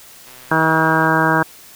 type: click train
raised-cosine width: 0.3 ms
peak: -27 dBFS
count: 102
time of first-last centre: 0.27-1.065 s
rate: 127 Hz
type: harmonic tone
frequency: 160 Hz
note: D#3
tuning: 49 cents sharp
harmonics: 1 / 2 / 3 / 4 / 5 / 6 / 7 / 8 / 9 / 10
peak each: -21 / -20 / -24 / -23 / -24 / -19 / -23 / -24 / -22 / -19 dBFS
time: 0.51-1.43 s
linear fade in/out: 5 ms
effects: white hiss -42 dBFS RMS until 1.75 s